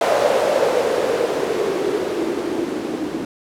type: noise with low-pass filter sweep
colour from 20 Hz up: violet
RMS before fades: -20 dBFS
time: 0.01-3.25 s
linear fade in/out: 2 ms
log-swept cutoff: 590 to 290 Hz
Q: 4.9
effects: none